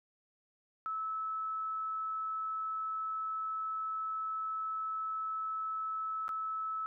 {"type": "tone with dropouts", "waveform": "sine", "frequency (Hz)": 1303, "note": "E6", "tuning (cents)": -20, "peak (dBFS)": -34, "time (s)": [0.86, 6.86], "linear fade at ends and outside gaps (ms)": 0, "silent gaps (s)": [6.281, 6.291], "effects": []}